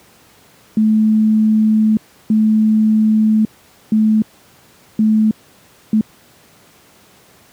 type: tone bursts at uneven times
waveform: sine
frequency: 216.9 Hz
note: A3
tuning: 25 cents flat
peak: -9 dBFS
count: 5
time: 0.77-1.97 / 2.3-3.45 / 3.92-4.22 / 4.99-5.31 / 5.93-6.01 s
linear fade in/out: 2 ms
effects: pink hiss -48 dBFS RMS until 7.52 s + high-pass 100 Hz 12 dB/octave